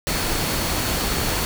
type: tone in noise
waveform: sine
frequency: 4400 Hz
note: C#8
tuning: 14 cents flat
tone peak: -34 dBFS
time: 0.07-1.45 s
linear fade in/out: 0 ms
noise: pink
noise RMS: -23 dBFS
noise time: 0.07-1.45 s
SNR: -14 dB
effects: none